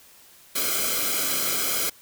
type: noise with comb filter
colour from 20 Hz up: white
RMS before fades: -25 dBFS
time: 0.55-1.9 s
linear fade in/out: 10 ms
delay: 1.1 ms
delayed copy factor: -1
effects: white hiss -52 dBFS RMS until 2.01 s